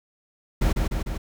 brown noise with echo, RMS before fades -20 dBFS, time 0.61-0.73 s, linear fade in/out 10 ms, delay 150 ms, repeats 3, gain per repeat -3 dB, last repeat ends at 1.18 s, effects none

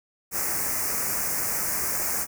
white band-stop noise, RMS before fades -27 dBFS, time 0.31-2.27 s, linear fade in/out 50 ms, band 2300 to 5300 Hz, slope 48 dB/octave, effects none

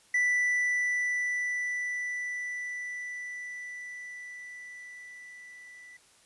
triangle tone with level ramp, 1975.5 Hz, B6, in tune, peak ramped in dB -21 to -46 dBFS, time 0.14-5.97 s, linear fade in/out 5 ms, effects white hiss -61 dBFS RMS until 6.25 s + resampled to 24000 Hz

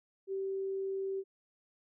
sine tone, 387.1 Hz, G4, 22 cents flat, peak -33 dBFS, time 0.27-1.24 s, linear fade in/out 50 ms, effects none

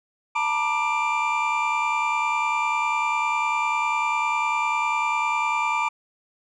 triangle tone cluster, 889 / 959 / 1184 / 2364 Hz, A5 / A#5 / D6 / D7, +18 / +49 / +14 / +11 cents, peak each -25 dBFS, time 0.35-5.89 s, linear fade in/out 10 ms, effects resampled to 24000 Hz

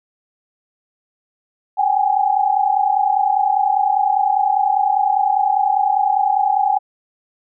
sine tone cluster, 761 / 806 / 836 Hz, F#5 / G5 / G#5, +48 / +48 / +11 cents, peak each -18 dBFS, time 1.77-6.79 s, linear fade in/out 20 ms, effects none

